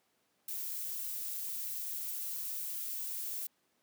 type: noise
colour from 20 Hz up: violet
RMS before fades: -39 dBFS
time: 0.48-3.47 s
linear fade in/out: 5 ms
effects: pink hiss -75 dBFS RMS until 3.82 s + high-pass 200 Hz 12 dB/octave